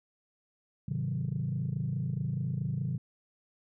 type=chord; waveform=sine; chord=Ab dominant seventh; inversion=none; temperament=equal; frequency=103.83 / 130.81 / 155.56 / 185 Hz; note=Ab2 / C3 / Eb3 / Gb3; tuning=0 / 0 / 0 / 0 cents; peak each=-38 / -32 / -34 / -37 dBFS; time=0.88-2.98 s; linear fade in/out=5 ms; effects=tanh soft clip ceiling -23 dBFS